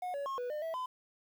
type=tone with pitch steps; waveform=triangle; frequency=726 / 564 / 1080 / 491.6 / 603 / 653 / 1015 Hz; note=F#5 / C#5 / C#6 / B4 / D5 / E5 / B5; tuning=-33 / +30 / -45 / -8 / +46 / -17 / +47 cents; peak=-33 dBFS; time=0.02-0.86 s; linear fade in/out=5 ms; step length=120 ms; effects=10-bit